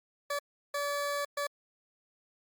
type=tone bursts at uneven times; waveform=20% pulse; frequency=574 Hz; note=D5; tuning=40 cents flat; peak=-26 dBFS; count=3; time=0.3-0.39 / 0.74-1.25 / 1.37-1.47 s; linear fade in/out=5 ms; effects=Opus 48 kbps